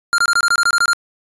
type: tone bursts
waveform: square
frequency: 1396.9 Hz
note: F6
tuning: in tune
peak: -12 dBFS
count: 11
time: 0.13-0.932 s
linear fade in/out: 0 ms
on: 52 ms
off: 23 ms
effects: resampled to 22050 Hz